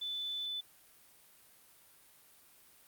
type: tone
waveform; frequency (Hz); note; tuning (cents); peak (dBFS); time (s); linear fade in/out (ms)
sine; 3500; A7; -10; -36; 0.01-0.61; 10
effects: white hiss -62 dBFS RMS until 2.87 s + Opus 48 kbps